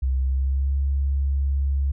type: tone with pitch glide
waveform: sine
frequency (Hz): 65.41 to 68.94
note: C2 to C#2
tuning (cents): 0 to -9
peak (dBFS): -19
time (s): 0.02-1.92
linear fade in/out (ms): 10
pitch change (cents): +91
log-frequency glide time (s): 0.2-0.76
effects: none